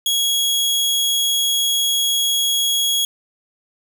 sawtooth tone, 3322 Hz, G#7, in tune, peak -13 dBFS, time 0.06-3.05 s, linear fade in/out 2 ms, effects 8-bit

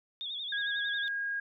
sine tone with vibrato, 3520 Hz, A7, in tune, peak -35 dBFS, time 0.21-1.08 s, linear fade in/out 0 ms, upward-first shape sine, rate 11 Hz, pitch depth 99 cents each way
sine tone with pitch glide, 1643 to 1631.7 Hz, G#6 to G#6, -19 to -31 cents, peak -31 dBFS, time 0.52-1.4 s, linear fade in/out 5 ms, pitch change -12 cents, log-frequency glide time 0.9-1.02 s
effects none

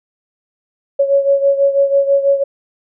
sine beating tone pair, 554.4 / 560.5 Hz, C#5 / C#5, 0 / +19 cents, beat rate 6.1 Hz, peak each -11 / -16 dBFS, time 0.99-2.44 s, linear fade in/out 10 ms, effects none

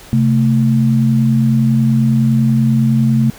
sine tone pair together, 132.06 / 222.1 Hz, C3 / A3, +16 / +16 cents, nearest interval major sixth, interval 900 cents, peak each -12 dBFS, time 0.13-3.3 s, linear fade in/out 0 ms, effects pink hiss -38 dBFS RMS until 3.38 s

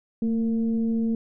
sine tone with frequency modulation, 226 Hz, A3, 47 cents sharp, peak -21 dBFS, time 0.22-1.15 s, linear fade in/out 2 ms, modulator 233 Hz, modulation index 0.41, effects none

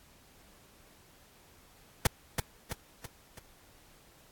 pink noise with echo, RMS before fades -21 dBFS, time 2.05-2.07 s, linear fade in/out 5 ms, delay 330 ms, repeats 4, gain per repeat -6 dB, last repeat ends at 3.39 s, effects pink hiss -60 dBFS RMS until 4.31 s + AAC 64 kbps

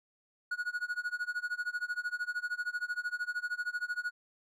triangle tone with tremolo, 1455 Hz, F#6, 29 cents flat, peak -28 dBFS, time 0.51-4.11 s, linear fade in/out 5 ms, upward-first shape sine, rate 13 Hz, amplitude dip 95%, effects none

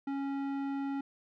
square tone with low-pass filter, 276.4 Hz, C#4, 5 cents flat, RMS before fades -35 dBFS, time 0.07-1.01 s, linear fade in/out 5 ms, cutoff 1600 Hz, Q 0.59, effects none

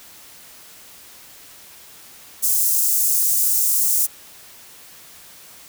white high-pass noise, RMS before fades -18 dBFS, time 2.42-4.07 s, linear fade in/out 20 ms, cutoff 6700 Hz, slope 24 dB/octave, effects white hiss -44 dBFS RMS until 5.68 s

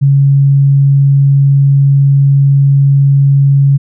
sine tone, 139 Hz, C#3, 5 cents sharp, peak -4 dBFS, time 0.01-3.78 s, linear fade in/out 20 ms, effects none

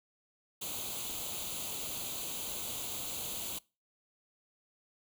white noise with comb filter, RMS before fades -39 dBFS, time 0.61-3.59 s, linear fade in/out 10 ms, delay 0.28 ms, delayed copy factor +0.75, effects noise-tail reverb RT60 0.3 s tail -23 dB re dry

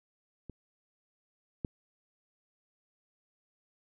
clicks, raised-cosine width 3 ms, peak -30 / -20 dBFS, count 2, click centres 0.497 / 1.648 s, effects none

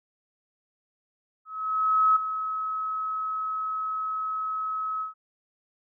sine tone with ADSR envelope, 1284 Hz, E6, 46 cents flat, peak -16 dBFS, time 1.45-5.14 s, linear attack 710 ms, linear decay 9 ms, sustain -11 dB, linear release 130 ms, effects none

